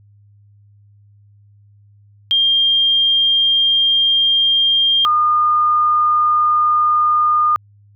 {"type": "tone pair in turn", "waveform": "sine", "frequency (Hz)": [3203, 1217.9], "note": ["G7", "D#6"], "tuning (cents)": [37, -37], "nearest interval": "octave + perfect fourth", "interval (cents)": 1674, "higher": "first", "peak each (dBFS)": -11, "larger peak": "neither", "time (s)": [[2.31, 5.05], [5.05, 7.56]], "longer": "first", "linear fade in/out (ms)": 0, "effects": ["added 102 Hz sine -46 dBFS peak until 7.95 s"]}